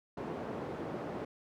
white band-pass noise, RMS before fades -40 dBFS, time 0.17-1.25 s, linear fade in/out 5 ms, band 130 to 560 Hz, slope 12 dB/octave, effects none

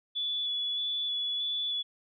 sine tone with vibrato, 3432 Hz, A7, 44 cents flat, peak -29 dBFS, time 0.15-1.83 s, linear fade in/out 20 ms, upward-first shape square, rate 1.6 Hz, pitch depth 10 cents each way, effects none

